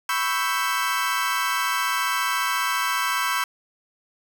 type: chord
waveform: 30% pulse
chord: C# half-diminished seventh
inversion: third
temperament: equal with one note detuned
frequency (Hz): 994.1 / 1108.7 / 1318.5 / 1568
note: B5 / C#6 / E6 / G6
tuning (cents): +11 / 0 / 0 / 0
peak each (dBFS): -25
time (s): 0.09-3.44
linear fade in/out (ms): 2
effects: none